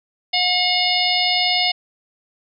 harmonic tone, 722 Hz, F#5, 43 cents flat, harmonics 1 / 3 / 4 / 5 / 6 / 7, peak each -23 / -23 / -23 / -23 / -23 / -23 dBFS, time 0.33-1.72 s, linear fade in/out 10 ms, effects none

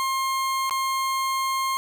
40% pulse tone with dropouts, 1065 Hz, C6, 30 cents sharp, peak -22 dBFS, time 0-1.77 s, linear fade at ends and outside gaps 0 ms, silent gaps 0.696-0.709 s, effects none

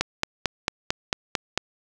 click train, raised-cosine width 0.2 ms, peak -4 dBFS, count 8, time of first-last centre 0.01-1.576 s, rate 4.47 Hz, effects none

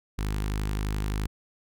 sawtooth tone with notch filter, 51.6 Hz, G#1, 10 cents flat, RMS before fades -29 dBFS, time 0.18-1.27 s, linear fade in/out 10 ms, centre 590 Hz, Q 1.4, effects none

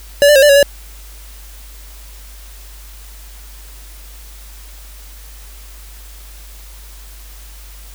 square tone with pitch steps, 572 / 591 / 540 / 588 / 559 / 569 Hz, D5 / D5 / C#5 / D5 / C#5 / C#5, -46 / +11 / -45 / +2 / +14 / +45 cents, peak -6 dBFS, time 0.22-0.628 s, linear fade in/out 0 ms, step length 68 ms, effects added 50 Hz sine -34 dBFS peak until 7.94 s + white hiss -41 dBFS RMS until 7.94 s

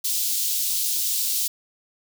white high-pass noise, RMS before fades -24 dBFS, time 0.04-1.48 s, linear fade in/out 10 ms, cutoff 3500 Hz, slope 24 dB/octave, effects none

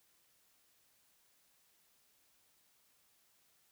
silence, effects white hiss -72 dBFS RMS until 3.71 s

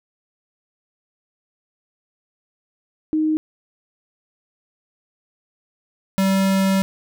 sine / square tone pair in turn, 311.1 / 192.95 Hz, D#4 / G3, 0 / -27 cents, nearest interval minor sixth, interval 827 cents, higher first, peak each -16 dBFS, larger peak neither, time 3.13-3.37 / 6.18-6.82 s, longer second, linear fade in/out 0 ms, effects none

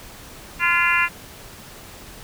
harmonic tone with a mistuned harmonic, 343.6 Hz, F4, 28 cents flat, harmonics 3 / 4 / 5 / 6 / 7 / 8, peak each -23 / -23 / -23 / -23 / -23 / -23 dBFS, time 0.59-1.09 s, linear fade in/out 50 ms, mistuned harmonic 4, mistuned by +29 cents, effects pink hiss -41 dBFS RMS until 2.23 s

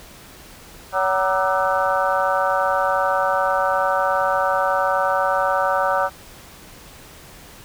harmonic tone with a mistuned harmonic, 188.5 Hz, F#3, 32 cents sharp, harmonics 3 / 4 / 5 / 6 / 7 / 8, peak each -22 / -23 / -24 / -25 / -25 / -26 dBFS, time 0.92-6.1 s, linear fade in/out 50 ms, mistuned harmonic 6, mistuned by +90 cents, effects pink hiss -43 dBFS RMS until 7.64 s

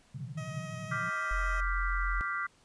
white band-pass noise, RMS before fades -40 dBFS, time 0.14-1.1 s, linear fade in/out 10 ms, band 110 to 180 Hz, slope 96 dB/octave
15% pulse tone with vibrato, 632 Hz, D#5, 27 cents sharp, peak -36 dBFS, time 0.37-1.61 s, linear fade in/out 10 ms, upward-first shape sine, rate 12 Hz, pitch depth 13 cents each way
sine chord, G dominant seventh, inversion second, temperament equal, 1174.7 / 1396.9 / 1568 / 1975.5 Hz, D6 / F6 / G6 / B6, 0 / 0 / 0 / 0 cents, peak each -36 / -35 / -39 / -38 dBFS, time 0.91-2.47 s, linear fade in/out 10 ms
sine tone, 43.65 Hz, F1, in tune, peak -30 dBFS, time 1.31-2.21 s, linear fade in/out 0 ms
effects pink hiss -64 dBFS RMS until 2.64 s + resampled to 22050 Hz

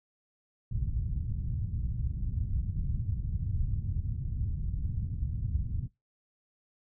white low-pass noise, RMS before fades -32 dBFS, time 0.71-5.88 s, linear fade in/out 10 ms, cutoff 120 Hz, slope 24 dB/octave, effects noise-tail reverb RT60 0.2 s tail -21 dB re dry

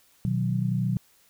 sine chord, B major, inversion none, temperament equal, 123.47 / 155.56 / 185 Hz, B2 / D#3 / F#3, 0 / 0 / 0 cents, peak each -26 / -30 / -27 dBFS, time 0.25-0.97 s, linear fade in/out 0 ms, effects white hiss -61 dBFS RMS until 1.29 s

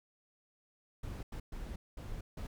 brown noise bursts at uneven times, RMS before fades -42 dBFS, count 5, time 1.03-1.23 / 1.32-1.4 / 1.52-1.76 / 1.97-2.21 / 2.37-2.47 s, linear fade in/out 5 ms, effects none

